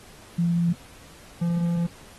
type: tone pair in turn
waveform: sine / triangle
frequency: 171.1 / 171.1 Hz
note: F3 / F3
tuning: -35 / -35 cents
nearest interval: unison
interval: 0 cents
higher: neither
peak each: -19 dBFS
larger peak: neither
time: 0.38-0.73 / 1.41-1.87 s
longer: second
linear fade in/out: 10 ms
effects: pink hiss -49 dBFS RMS until 2.18 s + AAC 32 kbps